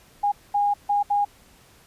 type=tone bursts at uneven times; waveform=sine; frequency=817 Hz; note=G#5; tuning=29 cents flat; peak=-18 dBFS; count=4; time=0.23-0.32 / 0.54-0.74 / 0.89-1.03 / 1.1-1.25 s; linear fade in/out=10 ms; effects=pink hiss -54 dBFS RMS until 1.86 s + resampled to 32000 Hz